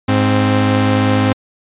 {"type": "tone pair together", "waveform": "sawtooth", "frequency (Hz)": [103.83, 262.2], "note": ["G#2", "C4"], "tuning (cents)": [0, 4], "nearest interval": "octave + major third", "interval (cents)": 1604, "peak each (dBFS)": -10, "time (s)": [0.08, 1.33], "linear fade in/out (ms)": 10, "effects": ["resampled to 8000 Hz"]}